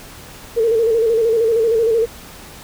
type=tone with vibrato; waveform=sine; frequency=454.1 Hz; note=A#4; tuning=45 cents flat; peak=-12 dBFS; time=0.56-2.06 s; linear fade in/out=20 ms; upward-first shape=square; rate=13 Hz; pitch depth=50 cents each way; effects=pink hiss -38 dBFS RMS until 2.63 s